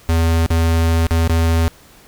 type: tone with dropouts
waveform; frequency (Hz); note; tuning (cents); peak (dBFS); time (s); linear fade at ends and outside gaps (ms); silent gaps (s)
square; 82.41; E2; 0; -13; 0.09-1.68; 0; 0.462-0.504 / 1.067-1.109 / 1.276-1.296
effects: pink hiss -46 dBFS RMS until 2.07 s